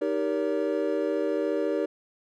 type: chord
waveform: triangle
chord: Eb dominant seventh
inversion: none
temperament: equal with one note detuned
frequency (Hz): 311.1 / 392 / 466.2 / 569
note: Eb4 / G4 / Bb4 / Db5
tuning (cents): 0 / 0 / 0 / +45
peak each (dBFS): -28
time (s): 0.01-1.86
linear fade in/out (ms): 10
effects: none